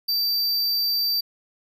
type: tone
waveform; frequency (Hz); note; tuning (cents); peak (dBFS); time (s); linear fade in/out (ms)
square; 4659; D8; -15; -21; 0.08-1.21; 10
effects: none